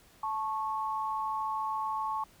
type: tone pair together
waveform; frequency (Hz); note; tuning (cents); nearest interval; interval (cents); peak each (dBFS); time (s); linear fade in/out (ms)
sine; 873.1 / 1100; A5 / C#6; -14 / -14; major third; 400; -33 / -33; 0.23-2.24; 5
effects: pink hiss -60 dBFS RMS until 2.4 s